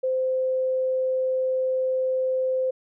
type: tone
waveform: sine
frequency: 518 Hz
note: C5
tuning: 17 cents flat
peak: -21 dBFS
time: 0.03-2.71 s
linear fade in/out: 10 ms
effects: none